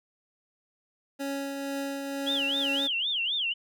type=tone with tremolo; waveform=25% pulse; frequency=277.2 Hz; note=C#4; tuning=in tune; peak=-26 dBFS; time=1.19-2.88 s; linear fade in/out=20 ms; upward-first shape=triangle; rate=2.1 Hz; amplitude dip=35%
type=tone with vibrato; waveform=sine; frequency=3136 Hz; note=G7; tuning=in tune; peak=-26 dBFS; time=2.26-3.54 s; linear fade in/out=20 ms; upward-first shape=sine; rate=3.9 Hz; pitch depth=260 cents each way
effects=none